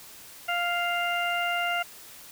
harmonic tone, 698.5 Hz, F5, in tune, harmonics 1 / 2 / 3 / 4, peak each -29 / -30 / -32 / -32 dBFS, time 0.48-1.83 s, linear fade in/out 10 ms, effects white hiss -47 dBFS RMS until 2.31 s

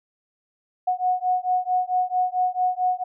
sine beating tone pair, 730 / 734.5 Hz, F#5 / F#5, -24 / -13 cents, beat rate 4.5 Hz, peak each -23 dBFS, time 0.87-3.04 s, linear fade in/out 10 ms, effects none

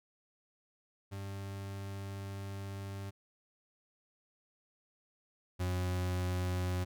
40% pulse tone pair in turn, 98.4 / 90.81 Hz, G2 / F#2, +7 / -32 cents, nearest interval minor second, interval 139 cents, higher first, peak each -39 / -31 dBFS, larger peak second, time 1.11-3.11 / 5.59-6.85 s, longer first, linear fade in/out 20 ms, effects none

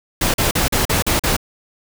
pink noise bursts, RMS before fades -17 dBFS, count 7, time 0.21-1.366 s, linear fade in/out 5 ms, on 130 ms, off 41 ms, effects none

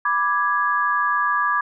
sine chord, G# diminished, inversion first, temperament equal, 987.8 / 1174.7 / 1661.2 Hz, B5 / D6 / G#6, 0 / 0 / 0 cents, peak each -25 / -20 / -22 dBFS, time 0.05-1.61 s, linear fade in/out 5 ms, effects none

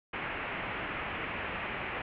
white low-pass noise, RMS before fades -37 dBFS, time 0.13-2.02 s, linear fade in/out 5 ms, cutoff 2700 Hz, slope 48 dB/octave, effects none

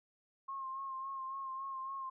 sine tone with vibrato, 1071 Hz, C6, 40 cents sharp, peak -39 dBFS, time 0.48-2.1 s, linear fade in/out 10 ms, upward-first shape sine, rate 3.6 Hz, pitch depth 32 cents each way, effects none

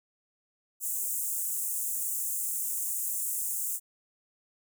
pink high-pass noise, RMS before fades -32 dBFS, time 0.8-3.8 s, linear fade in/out 50 ms, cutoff 7200 Hz, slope 48 dB/octave, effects none

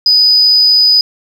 sine tone, 4978 Hz, D#8, in tune, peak -4 dBFS, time 0.06-1.01 s, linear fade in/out 2 ms, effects tanh soft clip ceiling -1 dBFS + 7-bit

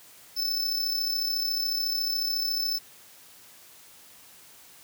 square tone with amplitude modulation, 5270 Hz, E8, 1 cent flat, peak -24 dBFS, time 0.36-2.79 s, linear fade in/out 20 ms, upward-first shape sine, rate 34 Hz, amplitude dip 45%, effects white hiss -52 dBFS RMS until 4.83 s + high-pass 60 Hz 12 dB/octave

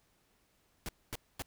pink noise bursts, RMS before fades -39 dBFS, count 3, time 0.86-1.421 s, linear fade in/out 0 ms, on 27 ms, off 240 ms, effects pink hiss -72 dBFS RMS until 1.46 s

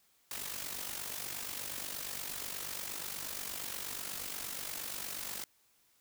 white noise with amplitude modulation, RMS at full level -38 dBFS, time 0.31-5.44 s, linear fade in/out 2 ms, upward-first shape sine, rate 48.4 Hz, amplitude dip 65%, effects white hiss -70 dBFS RMS until 6 s

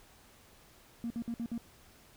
triangle tone bursts, 233.5 Hz, A#3, 3 cents sharp, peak -30 dBFS, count 5, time 1.04-1.578 s, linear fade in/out 0 ms, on 62 ms, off 57 ms, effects tanh soft clip ceiling -30 dBFS + pink hiss -60 dBFS RMS until 2.16 s

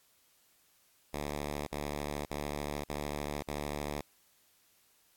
5% pulse tone bursts, 73.3 Hz, D2, 3 cents flat, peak -24 dBFS, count 5, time 1.13-4.014 s, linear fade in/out 10 ms, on 540 ms, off 46 ms, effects white hiss -68 dBFS RMS until 5.16 s + AAC 64 kbps

